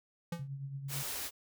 square tone with exponential decay, 170 Hz, F3, 46 cents flat, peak -33 dBFS, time 0.32-0.48 s, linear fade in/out 5 ms, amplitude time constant 33 ms
sine tone with tremolo, 137.8 Hz, C#3, 10 cents flat, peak -36 dBFS, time 0.39-1.03 s, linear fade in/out 5 ms, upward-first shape triangle, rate 8.9 Hz, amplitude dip 60%
white band-stop noise, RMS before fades -39 dBFS, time 0.88-1.31 s, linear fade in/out 50 ms, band 140 to 230 Hz, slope 96 dB/octave
effects none

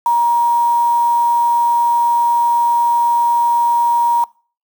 sine tone with quantisation, 946 Hz, A#5, 25 cents sharp, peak -10 dBFS, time 0.06-4.24 s, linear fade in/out 2 ms, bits 5, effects noise-tail reverb RT60 0.4 s tail -24 dB re dry

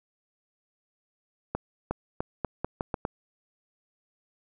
accelerating click train, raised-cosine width 1 ms, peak -14 dBFS, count 8, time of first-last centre 1.55-3.051 s, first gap 360 ms, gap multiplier 0.82, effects none

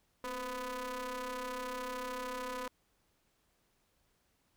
sawtooth ring-modulated tone, 246.1 Hz, B3, 6 cents flat, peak -31 dBFS, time 0.24-2.68 s, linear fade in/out 2 ms, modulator 755 Hz, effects pink hiss -75 dBFS RMS until 4.56 s

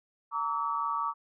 sine tone cluster, 921 / 1146 / 1291 Hz, A#5 / D6 / E6, -21 / -43 / -37 cents, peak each -34 / -30 / -36 dBFS, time 0.31-1.14 s, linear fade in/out 50 ms, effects none

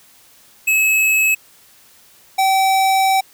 square tone pair in turn, 2582 / 769.5 Hz, E7 / G5, -37 / -32 cents, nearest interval octave + major sixth, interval 2095 cents, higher first, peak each -13 dBFS, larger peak neither, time 0.67-1.35 / 2.38-3.21 s, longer second, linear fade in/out 10 ms, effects white hiss -49 dBFS RMS until 3.33 s

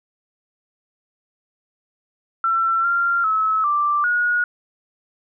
sine tone with pitch steps, 1346 / 1386 / 1295 / 1176 / 1448 Hz, E6 / F6 / E6 / D6 / F#6, +36 / -14 / -31 / +2 / -38 cents, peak -16 dBFS, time 2.44-4.44 s, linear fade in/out 2 ms, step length 400 ms, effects none

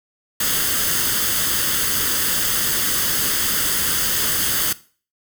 white noise with comb filter, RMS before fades -20 dBFS, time 0.4-4.73 s, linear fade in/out 5 ms, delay 0.62 ms, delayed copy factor +0.6, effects noise-tail reverb RT60 0.4 s tail -18 dB re dry

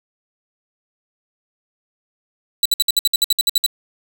sawtooth tone bursts, 3951 Hz, B7, in tune, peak -9 dBFS, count 13, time 2.63-3.663 s, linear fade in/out 2 ms, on 25 ms, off 59 ms, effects none

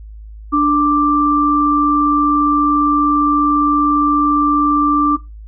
sine tone pair together, 294.2 / 1176.8 Hz, D4 / D6, +3 / +3 cents, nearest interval 2 octaves, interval 2400 cents, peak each -13 dBFS, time 0.52-5.17 s, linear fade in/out 20 ms, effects noise-tail reverb RT60 0.2 s tail -17 dB re dry + added 53 Hz sine -31 dBFS peak until 5.47 s

